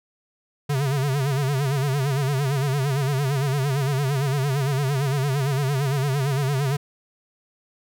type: tone with vibrato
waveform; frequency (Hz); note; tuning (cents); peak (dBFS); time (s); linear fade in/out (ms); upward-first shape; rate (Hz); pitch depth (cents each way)
square; 138; C#3; -7; -21; 0.69-6.77; 10; sine; 8.8; 110
effects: none